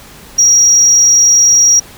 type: tone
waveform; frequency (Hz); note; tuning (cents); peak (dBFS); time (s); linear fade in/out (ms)
sine; 5690; F8; +31; -3; 0.38-1.8; 10
effects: tanh soft clip ceiling -1 dBFS + pink hiss -36 dBFS RMS until 1.97 s